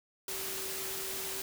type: tone in noise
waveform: sine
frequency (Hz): 384.5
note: G4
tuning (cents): -33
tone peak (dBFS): -45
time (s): 0.28-1.42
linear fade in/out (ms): 2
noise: white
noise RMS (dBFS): -38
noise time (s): 0.28-1.42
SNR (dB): -10
effects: none